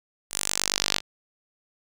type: tone with band-pass filter sweep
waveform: sawtooth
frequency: 49 Hz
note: G1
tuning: in tune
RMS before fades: -27 dBFS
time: 0.3-1.01 s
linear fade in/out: 50 ms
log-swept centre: 9200 to 4100 Hz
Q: 1.6
effects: none